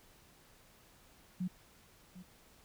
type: tone with echo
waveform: sine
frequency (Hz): 182.1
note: F#3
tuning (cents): -27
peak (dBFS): -33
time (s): 1.4-1.48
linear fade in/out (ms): 10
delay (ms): 750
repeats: 1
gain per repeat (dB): -15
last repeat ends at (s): 2.23
effects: pink hiss -63 dBFS RMS until 2.64 s